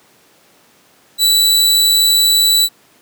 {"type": "tone with amplitude modulation", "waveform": "sawtooth", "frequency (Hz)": 3951, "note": "B7", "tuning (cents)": 0, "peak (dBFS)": -5, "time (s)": [1.18, 2.69], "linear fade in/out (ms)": 50, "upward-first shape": "sine", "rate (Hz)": 162, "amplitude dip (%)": 25, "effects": ["pink hiss -50 dBFS RMS until 3.01 s", "high-pass 200 Hz 12 dB/octave"]}